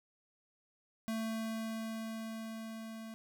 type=tone with level ramp; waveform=square; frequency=223 Hz; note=A3; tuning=23 cents sharp; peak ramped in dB=-35 to -45 dBFS; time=1.08-3.14 s; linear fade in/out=0 ms; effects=none